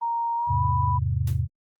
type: tone with pitch glide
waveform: sine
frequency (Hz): 932.3 to 987.7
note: A#5 to B5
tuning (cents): 0 to 0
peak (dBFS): -23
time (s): 0.01-0.99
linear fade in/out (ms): 20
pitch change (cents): +100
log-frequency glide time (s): 0.36-0.63
type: chord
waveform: sine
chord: E augmented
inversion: none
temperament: equal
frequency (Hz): 82.41 / 103.83 / 130.81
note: E2 / G#2 / B#2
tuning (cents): 0 / 0 / 0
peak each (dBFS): -26 / -26 / -26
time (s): 0.47-1.48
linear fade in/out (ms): 50
type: noise with exponential decay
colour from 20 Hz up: white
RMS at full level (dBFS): -37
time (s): 1.27-1.42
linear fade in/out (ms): 5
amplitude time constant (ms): 32
effects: Opus 32 kbps